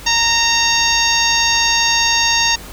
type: harmonic tone with a mistuned harmonic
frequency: 925 Hz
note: A#5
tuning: 14 cents flat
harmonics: 1 / 2 / 3 / 4 / 5 / 6 / 7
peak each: -20 / -20 / -20 / -20 / -20 / -20 / -20 dBFS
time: 0.06-2.56 s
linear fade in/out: 10 ms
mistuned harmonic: 3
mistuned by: -19 cents
effects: added 50 Hz sine -35 dBFS peak until 2.72 s + pink hiss -35 dBFS RMS until 2.72 s